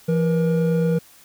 triangle tone pair together, 168.43 / 476.4 Hz, E3 / A#4, +38 / +38 cents, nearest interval octave + tritone, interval 1800 cents, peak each -16 / -20 dBFS, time 0.08-0.99 s, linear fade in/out 10 ms, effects white hiss -50 dBFS RMS until 1.24 s

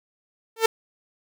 sawtooth tone with exponential growth, 449.1 Hz, A4, 35 cents sharp, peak -8 dBFS, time 0.56-0.66 s, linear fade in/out 5 ms, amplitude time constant 21 ms, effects none

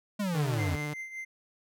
square exponential sweep, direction down, 214.2 to 82.41 Hz, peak -29 dBFS, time 0.19-0.76 s, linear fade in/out 10 ms
sawtooth tone with vibrato, 148.7 Hz, D3, 22 cents sharp, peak -29 dBFS, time 0.34-0.94 s, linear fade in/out 10 ms, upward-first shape sine, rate 18 Hz, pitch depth 23 cents each way
triangle tone with tremolo, 2082 Hz, C7, 9 cents flat, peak -33 dBFS, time 0.58-1.25 s, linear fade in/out 10 ms, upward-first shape triangle, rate 5.3 Hz, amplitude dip 70%
effects none

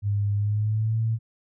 sine tone with pitch glide, 102 to 112.52 Hz, G#2 to A2, -31 to +39 cents, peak -21 dBFS, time 0.02-1.19 s, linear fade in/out 50 ms, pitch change +170 cents, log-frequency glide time 0.35-1 s, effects none

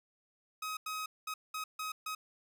sawtooth tone bursts at uneven times, 1266 Hz, D#6, 30 cents sharp, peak -33 dBFS, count 6, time 0.62-0.77 / 0.86-1.06 / 1.27-1.34 / 1.54-1.64 / 1.79-1.92 / 2.06-2.15 s, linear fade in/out 5 ms, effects none

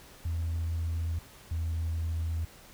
sine tone pair in turn, 82.8 / 81.99 Hz, E2 / E2, +8 / -9 cents, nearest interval unison, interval 17 cents, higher first, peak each -27 dBFS, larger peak neither, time 0.25-1.19 / 1.51-2.45 s, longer neither, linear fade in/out 5 ms, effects tanh soft clip ceiling -26 dBFS + pink hiss -53 dBFS RMS until 2.73 s

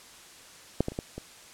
clicks, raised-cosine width 2 ms, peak -9 / -16 / -27 / -17 / -23 dBFS, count 5, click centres 0.806 / 0.884 / 0.92 / 0.989 / 1.18 s, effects white hiss -50 dBFS RMS until 1.53 s + low-pass 9000 Hz 12 dB/octave

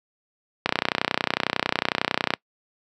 click train, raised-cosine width 0.3 ms, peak -3 dBFS, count 53, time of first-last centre 0.66-2.337 s, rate 31 Hz, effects noise-tail reverb RT60 0.1 s tail -24 dB re dry + high-pass 150 Hz 12 dB/octave

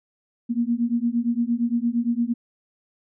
sine beating tone pair, 232 / 240.7 Hz, A#3 / B3, -8 / -44 cents, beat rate 8.7 Hz, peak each -23 dBFS, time 0.49-2.34 s, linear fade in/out 20 ms, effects none

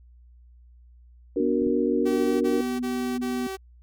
sine chord, D augmented, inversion none, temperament equal, 293.7 / 370 / 466.2 Hz, D4 / F#4 / A#4, 0 / 0 / 0 cents, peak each -26 dBFS, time 1.36-2.61 s, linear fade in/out 5 ms
sine tone, 246.9 Hz, B3, in tune, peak -26 dBFS, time 1.4-3.47 s, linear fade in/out 2 ms
clicks, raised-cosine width 3 ms, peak -30 / -25 / -34 dBFS, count 3, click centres 1.619 / 1.668 / 1.7 s
sawtooth tone bursts, 383.6 Hz, G4, 37 cents flat, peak -27 dBFS, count 4, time 2.05-3.571 s, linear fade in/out 20 ms, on 360 ms, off 27 ms
effects added 60 Hz sine -49 dBFS peak until 3.82 s

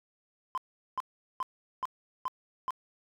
triangle tone bursts, 1029 Hz, C6, 29 cents flat, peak -26 dBFS, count 6, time 0.55-2.706 s, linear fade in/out 0 ms, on 26 ms, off 400 ms, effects tanh soft clip ceiling -25 dBFS

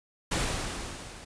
pink noise with level ramp, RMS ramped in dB -27 to -46 dBFS, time 0.31-1.25 s, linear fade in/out 10 ms, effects resampled to 22050 Hz

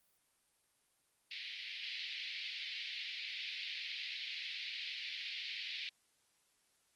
pink band-pass noise, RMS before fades -44 dBFS, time 1.31-5.89 s, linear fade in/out 2 ms, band 2100 to 4500 Hz, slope 48 dB/octave, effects white hiss -75 dBFS RMS until 6.95 s + Opus 32 kbps

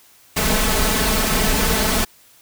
pink noise with comb filter, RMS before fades -18 dBFS, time 0.36-2.05 s, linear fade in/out 10 ms, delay 4.6 ms, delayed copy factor +0.8, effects white hiss -51 dBFS RMS until 2.41 s

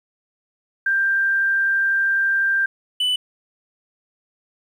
sine / triangle tone pair in turn, 1583 / 2988 Hz, G6 / F#7, +17 / +16 cents, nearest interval major seventh, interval 1099 cents, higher second, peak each -16 dBFS, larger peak neither, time 0.86-2.66 / 3-3.16 s, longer first, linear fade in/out 5 ms, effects 9-bit

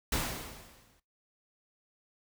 pink noise with exponential decay, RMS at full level -29 dBFS, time 0.12-1 s, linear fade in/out 5 ms, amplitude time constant 190 ms, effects noise-tail reverb RT60 0.2 s tail -17 dB re dry

